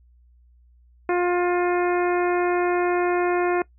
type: harmonic tone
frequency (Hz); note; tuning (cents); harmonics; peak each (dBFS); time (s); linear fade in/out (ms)
354.2; F4; +24; 1 / 2 / 3 / 4 / 5 / 6 / 7; -20 / -26 / -30 / -32 / -34 / -36 / -37; 1.09-3.62; 2
effects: noise-tail reverb RT60 0.1 s tail -21 dB re dry + added 60 Hz sine -52 dBFS peak until 3.78 s